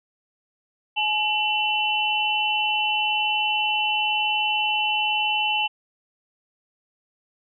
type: tone cluster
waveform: sine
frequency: 849 / 2710 / 2989 Hz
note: G#5 / E7 / F#7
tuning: +38 / +47 / +17 cents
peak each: -25 / -24 / -25 dBFS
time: 0.96-5.68 s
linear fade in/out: 20 ms
effects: none